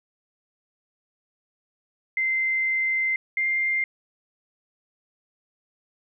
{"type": "tone pair in turn", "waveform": "sine", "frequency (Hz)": [2078, 2103], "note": ["C7", "C7"], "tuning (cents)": [-12, 8], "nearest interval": "unison", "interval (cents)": 20, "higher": "second", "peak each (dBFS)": -21, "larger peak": "neither", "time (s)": [[2.17, 3.16], [3.37, 3.84]], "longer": "first", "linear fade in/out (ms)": 2, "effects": []}